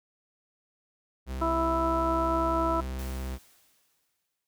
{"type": "tone", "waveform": "45% pulse", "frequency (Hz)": 65.1, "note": "C2", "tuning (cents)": -8, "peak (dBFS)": -32, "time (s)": [1.26, 3.39], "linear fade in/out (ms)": 50}
{"type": "harmonic tone", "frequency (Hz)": 329.6, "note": "E4", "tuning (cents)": 0, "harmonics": [1, 2, 3, 4], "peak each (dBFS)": [-30, -30, -30, -30], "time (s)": [1.41, 2.81], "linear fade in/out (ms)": 10}
{"type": "noise with exponential decay", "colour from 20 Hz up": "white", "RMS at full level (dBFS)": -46, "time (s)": [2.99, 4.47], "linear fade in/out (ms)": 0, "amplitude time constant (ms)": 320}
{"effects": []}